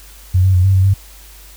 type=tone with pitch steps; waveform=sine; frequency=91.6 / 94.6 / 90.5 / 96.5 / 94.2 / 97.3 Hz; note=F#2 / F#2 / F#2 / G2 / F#2 / G2; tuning=-17 / +39 / -38 / -27 / +32 / -12 cents; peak=-8 dBFS; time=0.34-0.94 s; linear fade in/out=10 ms; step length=100 ms; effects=added 50 Hz sine -39 dBFS peak until 1.56 s + white hiss -42 dBFS RMS until 1.56 s